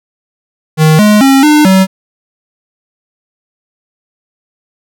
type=tone with pitch steps; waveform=square; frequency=156.3 / 210.3 / 270.5 / 300.9 / 189.9 Hz; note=D#3 / G#3 / C#4 / D4 / F#3; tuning=+8 / +22 / -42 / +42 / +45 cents; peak=-4 dBFS; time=0.77-1.87 s; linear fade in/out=50 ms; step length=220 ms; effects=none